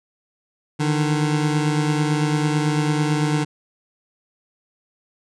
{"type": "beating tone pair", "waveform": "25% pulse", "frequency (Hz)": [149.6, 158.6], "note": ["D3", "D#3"], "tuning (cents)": [32, 33], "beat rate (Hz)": 9, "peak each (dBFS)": [-15, -22], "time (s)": [0.79, 3.45], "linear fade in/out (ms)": 20, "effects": ["resampled to 22050 Hz"]}